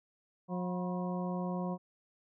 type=harmonic tone with a mistuned harmonic; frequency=180 Hz; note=F#3; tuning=47 cents flat; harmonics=1 / 2 / 3 / 4 / 5 / 6; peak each=-34 / -43 / -42 / -44 / -45 / -48 dBFS; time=0.48-1.78 s; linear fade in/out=50 ms; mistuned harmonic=5; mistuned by=+120 cents; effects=none